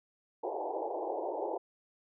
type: band-pass noise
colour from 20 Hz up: pink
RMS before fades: -36 dBFS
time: 0.43-1.58 s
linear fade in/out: 10 ms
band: 330 to 930 Hz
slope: 96 dB/octave
effects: none